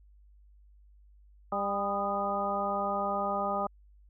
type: harmonic tone with a mistuned harmonic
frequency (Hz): 199.6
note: G3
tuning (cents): +32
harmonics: 1 / 2 / 3 / 4 / 5 / 6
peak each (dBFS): -38 / -40 / -34 / -33 / -40 / -33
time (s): 1.52-3.67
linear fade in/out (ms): 5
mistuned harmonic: 6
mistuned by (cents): +54
effects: added 50 Hz sine -55 dBFS peak until 4.09 s